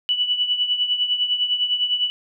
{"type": "tone with tremolo", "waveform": "sine", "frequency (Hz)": 2960, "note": "F#7", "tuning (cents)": 0, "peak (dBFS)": -15, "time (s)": [0.09, 2.1], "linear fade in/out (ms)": 0, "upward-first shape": "triangle", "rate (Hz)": 9.9, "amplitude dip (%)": 75, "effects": []}